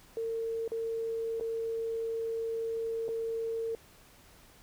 sine tone with dropouts, 454.2 Hz, A#4, 45 cents flat, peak -31 dBFS, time 0.17-3.75 s, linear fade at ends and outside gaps 1 ms, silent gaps 0.678-0.718 / 1.399-1.409 / 3.082-3.089 s, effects pink hiss -58 dBFS RMS until 4.62 s

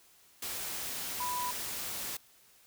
sine tone in noise, 987.8 Hz, B5, in tune, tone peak -33 dBFS, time 1.2-1.51 s, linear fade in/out 5 ms, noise white, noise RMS -38 dBFS, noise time 0.42-2.17 s, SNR +2 dB, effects white hiss -62 dBFS RMS until 2.66 s

